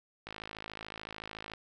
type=click train; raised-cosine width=0.3 ms; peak=-25 dBFS; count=69; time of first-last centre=0.27-1.536 s; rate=53.7 Hz; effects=none